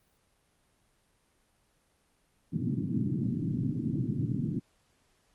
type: band-pass noise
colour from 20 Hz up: pink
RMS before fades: -31 dBFS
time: 2.52-4.6 s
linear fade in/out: 20 ms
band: 110 to 310 Hz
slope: 48 dB/octave
effects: pink hiss -70 dBFS RMS until 5.34 s + Opus 32 kbps